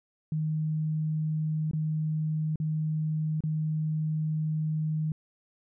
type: tone with dropouts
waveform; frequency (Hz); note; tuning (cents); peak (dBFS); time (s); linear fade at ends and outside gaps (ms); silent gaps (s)
sine; 155.56; D#3; 0; -26; 0.32-5.12; 2; 1.712-1.733 / 2.558-2.6 / 3.406-3.437
effects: none